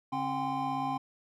triangle tone cluster, 141 / 267.9 / 742 / 799 / 1037 Hz, C#3 / C4 / F#5 / G5 / C6, +30 / +41 / +5 / +33 / -16 cents, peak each -40 / -34 / -37 / -32 / -34 dBFS, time 0.12-0.98 s, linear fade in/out 10 ms, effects none

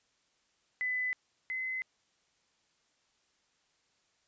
sine tone pair in turn, 2005 / 2042 Hz, B6 / C7, +26 / -43 cents, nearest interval unison, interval 31 cents, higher second, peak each -30 / -33 dBFS, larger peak first, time 0.81-1.13 / 1.5-1.82 s, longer neither, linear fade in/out 0 ms, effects white hiss -73 dBFS RMS until 4.27 s + resampled to 16000 Hz

